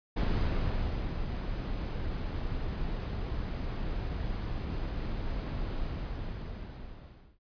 brown noise with ADSR envelope, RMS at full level -27 dBFS, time 0.16-7.39 s, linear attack 14 ms, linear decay 930 ms, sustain -7 dB, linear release 1600 ms, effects resampled to 11025 Hz

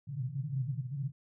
white band-pass noise, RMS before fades -36 dBFS, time 0.07-1.12 s, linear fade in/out 20 ms, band 120 to 150 Hz, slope 96 dB/octave, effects none

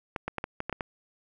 clicks, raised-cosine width 0.5 ms, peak -16 dBFS, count 8, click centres 0.162 / 0.28 / 0.383 / 0.441 / 0.604 / 0.696 / 0.727 / 0.808 s, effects none

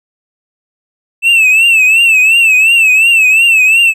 triangle tone with vibrato, 2637 Hz, E7, in tune, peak -3 dBFS, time 1.22-3.94 s, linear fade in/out 50 ms, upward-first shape triangle, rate 2.8 Hz, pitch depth 110 cents each way, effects none

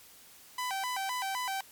sawtooth tone with vibrato, 880 Hz, A5, in tune, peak -28 dBFS, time 0.58-1.61 s, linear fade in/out 5 ms, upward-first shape square, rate 3.9 Hz, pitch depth 220 cents each way, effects white hiss -55 dBFS RMS until 1.71 s + MP3 96 kbps

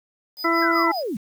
square tone with tremolo, 4978 Hz, D#8, in tune, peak -30 dBFS, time 0.36-1.04 s, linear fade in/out 50 ms, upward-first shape sine, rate 5.2 Hz, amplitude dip 100%
harmonic tone, 333.7 Hz, E4, 21 cents sharp, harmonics 1 / 2 / 3 / 4 / 6, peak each -22 / -27 / -26 / -22 / -24 dBFS, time 0.44-0.92 s, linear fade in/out 10 ms
sine linear sweep, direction down, 1645 to 174 Hz, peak -24 dBFS, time 0.62-1.17 s, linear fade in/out 5 ms
effects 8-bit

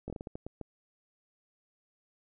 slowing click train, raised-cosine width 2 ms, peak -26 dBFS, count 9, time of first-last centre 0.08-0.613 s, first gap 20 ms, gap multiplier 1.33, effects none

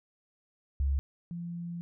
sine tone pair in turn, 69 / 171.67 Hz, C#2 / F3, -7 / -29 cents, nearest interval octave + major third, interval 1578 cents, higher second, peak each -25 / -35 dBFS, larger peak first, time 0.8-0.99 / 1.31-1.81 s, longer second, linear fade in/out 0 ms, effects none

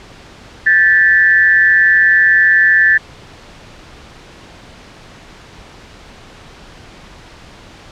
sine tone with amplitude modulation, 1756 Hz, A6, 4 cents flat, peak -3 dBFS, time 0.66-2.98 s, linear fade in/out 10 ms, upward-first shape sine, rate 180 Hz, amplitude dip 80%, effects pink hiss -38 dBFS RMS until 7.91 s + low-pass 5000 Hz 12 dB/octave

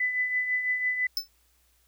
sine tone with tremolo, 2000 Hz, B6, 21 cents sharp, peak -22 dBFS, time 0-1.07 s, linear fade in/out 5 ms, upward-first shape triangle, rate 6 Hz, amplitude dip 60%
square tone with exponential decay, 5274 Hz, E8, in tune, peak -22 dBFS, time 1.17-1.28 s, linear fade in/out 1 ms, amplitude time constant 23 ms
effects added 60 Hz sine -67 dBFS peak until 1.87 s + white hiss -67 dBFS RMS until 1.87 s

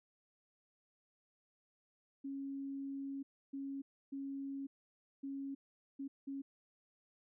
sine tone bursts at uneven times, 274.9 Hz, C#4, 14 cents flat, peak -40 dBFS, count 6, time 2.24-3.23 / 3.53-3.82 / 4.12-4.67 / 5.23-5.55 / 5.99-6.08 / 6.27-6.42 s, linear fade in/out 10 ms, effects none

